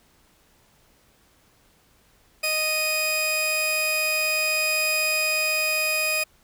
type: tone pair together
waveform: sawtooth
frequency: 622.3 / 2489 Hz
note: D#5 / D#7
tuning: 0 / 0 cents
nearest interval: 2 octaves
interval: 2400 cents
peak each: -25 / -19 dBFS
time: 2.43-6.24 s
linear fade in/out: 10 ms
effects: pink hiss -60 dBFS RMS until 6.43 s